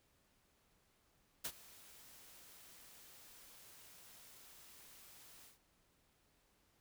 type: noise with ADSR envelope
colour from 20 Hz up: white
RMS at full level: -40 dBFS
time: 1.44-5.59 s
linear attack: 13 ms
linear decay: 60 ms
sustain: -20 dB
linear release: 140 ms
effects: pink hiss -75 dBFS RMS until 6.8 s